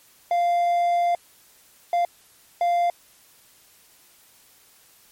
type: tone bursts at uneven times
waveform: triangle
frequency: 696 Hz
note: F5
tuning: 6 cents flat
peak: -16 dBFS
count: 3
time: 0.31-1.15 / 1.93-2.05 / 2.61-2.9 s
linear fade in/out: 2 ms
effects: white hiss -55 dBFS RMS until 5.11 s + MP3 64 kbps